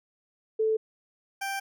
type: tone pair in turn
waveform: sine / 20% pulse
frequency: 438.9 / 785.2 Hz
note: A4 / G5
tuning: -4 / +3 cents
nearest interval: minor seventh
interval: 1007 cents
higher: second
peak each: -22 / -25 dBFS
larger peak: first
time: 0.59-0.77 / 1.41-1.6 s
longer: second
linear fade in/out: 10 ms
effects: none